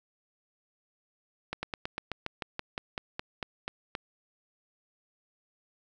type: slowing click train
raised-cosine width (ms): 0.3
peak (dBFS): -17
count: 15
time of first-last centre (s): 1.53-3.951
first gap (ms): 100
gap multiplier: 1.08
effects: none